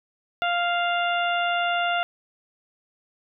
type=harmonic tone; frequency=698 Hz; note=F5; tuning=1 cent flat; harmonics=1 / 2 / 3 / 4 / 5; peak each=-24 / -26 / -34 / -30 / -35 dBFS; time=0.42-2.03 s; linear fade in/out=0 ms; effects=none